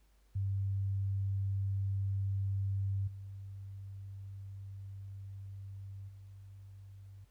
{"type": "tone with level steps", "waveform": "sine", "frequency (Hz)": 98, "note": "G2", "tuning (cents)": 0, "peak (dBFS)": [-31, -43, -49], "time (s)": [0.35, 7.25], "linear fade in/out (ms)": 10, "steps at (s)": [3.07, 6.08], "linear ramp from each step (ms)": 10, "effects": ["added 50 Hz sine -64 dBFS peak until 7.3 s", "pink hiss -74 dBFS RMS until 7.3 s"]}